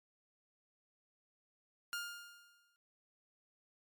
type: tone with exponential decay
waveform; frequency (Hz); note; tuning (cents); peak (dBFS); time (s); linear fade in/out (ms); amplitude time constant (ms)
sawtooth; 1410; F6; +16; -33; 1.93-2.76; 0; 180
effects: MP3 96 kbps